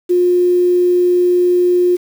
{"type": "tone with quantisation", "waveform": "sine", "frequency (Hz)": 356.5, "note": "F4", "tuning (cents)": 36, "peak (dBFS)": -9, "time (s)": [0.09, 1.97], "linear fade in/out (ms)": 20, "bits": 6, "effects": []}